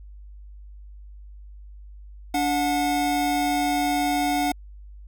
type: tone pair together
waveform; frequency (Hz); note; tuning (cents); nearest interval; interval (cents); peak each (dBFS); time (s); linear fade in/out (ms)
square; 289.3 / 729; D4 / F#5; -26 / -26; octave + major third; 1600; -25 / -24; 2.34-4.52; 5
effects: added 50 Hz sine -40 dBFS peak until 5.07 s